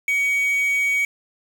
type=tone with quantisation; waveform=triangle; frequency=2253 Hz; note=C#7; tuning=28 cents sharp; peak=-16 dBFS; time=0.08-1.05 s; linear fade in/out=2 ms; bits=6; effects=none